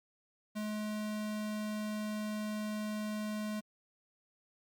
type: tone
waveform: square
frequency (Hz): 212.5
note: G#3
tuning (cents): +40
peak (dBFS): -36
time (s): 0.55-3.61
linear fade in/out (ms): 20
effects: Opus 48 kbps